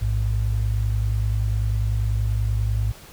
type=tone pair together; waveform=sine; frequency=56.63 / 106.9 Hz; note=A#1 / A2; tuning=-49 / -49 cents; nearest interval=major seventh; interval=1100 cents; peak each=-22 dBFS; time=0.01-2.92 s; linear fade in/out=10 ms; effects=pink hiss -45 dBFS RMS until 3.12 s